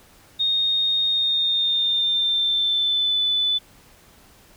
sine tone with pitch glide, 3700 to 3494 Hz, A#7 to A7, -14 to -13 cents, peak -18 dBFS, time 0.39-3.59 s, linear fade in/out 20 ms, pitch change -99 cents, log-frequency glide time 1.09-3.21 s, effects pink hiss -52 dBFS RMS until 4.56 s

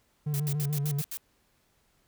triangle tone with vibrato, 145.6 Hz, D3, 15 cents flat, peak -25 dBFS, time 0.26-1.02 s, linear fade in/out 10 ms, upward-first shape square, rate 6.9 Hz, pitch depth 50 cents each way
blue noise bursts, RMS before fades -36 dBFS, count 7, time 0.34-1.171 s, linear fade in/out 0 ms, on 57 ms, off 72 ms
effects pink hiss -69 dBFS RMS until 2.07 s

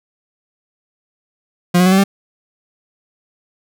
40% pulse tone with pitch steps, 176.6 / 181.46 / 186.45 / 191.59 / 196.86 Hz, F3 / F#3 / F#3 / G3 / G3, +20 / -33 / +14 / -39 / +8 cents, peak -8 dBFS, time 1.74-2.04 s, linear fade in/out 10 ms, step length 60 ms, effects none

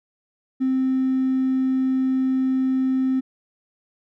triangle tone with hard clipping, 261.6 Hz, C4, in tune, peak -18 dBFS, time 0.6-3.21 s, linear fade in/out 20 ms, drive 3 dB, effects none

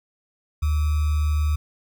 sine tone with sample-and-hold, 75.6 Hz, D#2, 49 cents flat, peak -18 dBFS, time 0.62-1.56 s, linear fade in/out 10 ms, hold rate 1225 Hz, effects none

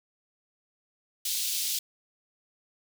pink high-pass noise, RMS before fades -30 dBFS, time 1.25-1.79 s, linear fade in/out 5 ms, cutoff 3400 Hz, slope 24 dB/octave, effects none

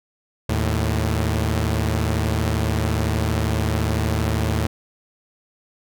sawtooth tone pair together, 77.71 / 109.9 Hz, D#2 / A2, -2 / -2 cents, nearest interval tritone, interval 600 cents, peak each -18 dBFS, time 0.49-4.67 s, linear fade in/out 5 ms, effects none

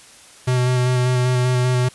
square tone with vibrato, 125.7 Hz, B2, 31 cents sharp, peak -16 dBFS, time 0.47-1.89 s, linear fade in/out 10 ms, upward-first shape square, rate 5.1 Hz, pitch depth 13 cents each way, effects white hiss -45 dBFS RMS until 1.94 s + resampled to 24000 Hz

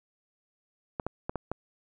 clicks, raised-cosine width 1 ms, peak -17 dBFS, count 5, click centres 0.998 / 1.066 / 1.295 / 1.357 / 1.516 s, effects none

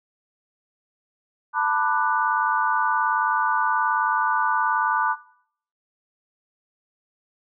sine chord, B minor seventh, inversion third, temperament just, 889 / 987.8 / 1185.3 / 1481.6 Hz, A5 / B5 / D6 / F#6, +18 / 0 / +16 / +2 cents, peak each -25 dBFS, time 1.53-5.16 s, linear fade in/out 50 ms, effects noise-tail reverb RT60 0.6 s tail -17 dB re dry

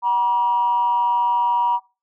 sine tone with amplitude modulation, 958 Hz, A#5, 47 cents sharp, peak -12 dBFS, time 0.02-1.8 s, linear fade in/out 50 ms, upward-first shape sine, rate 202 Hz, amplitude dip 50%, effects noise-tail reverb RT60 0.3 s tail -21 dB re dry + tanh soft clip ceiling -10 dBFS

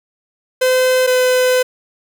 45% pulse tone pair in turn, 512 / 506.4 Hz, C5 / B4, -38 / +43 cents, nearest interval unison, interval 19 cents, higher first, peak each -11 dBFS, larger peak neither, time 0.61-1.07 / 1.07-1.63 s, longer second, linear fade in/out 10 ms, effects none

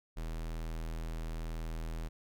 square tone, 40.52 Hz, E1, 29 cents flat, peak -37 dBFS, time 0.16-2.09 s, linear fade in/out 20 ms, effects none

